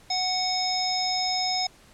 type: harmonic tone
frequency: 740 Hz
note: F#5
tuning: in tune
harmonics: 1 / 3 / 5 / 7 / 9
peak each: -28 / -35 / -35 / -26 / -37 dBFS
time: 0.1-1.67 s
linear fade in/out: 5 ms
effects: pink hiss -54 dBFS RMS until 1.93 s + low-pass 10000 Hz 12 dB/octave